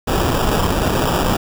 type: noise with sample-and-hold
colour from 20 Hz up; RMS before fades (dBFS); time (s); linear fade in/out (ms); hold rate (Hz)
pink; -17; 0.07-1.37; 10; 2100
effects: none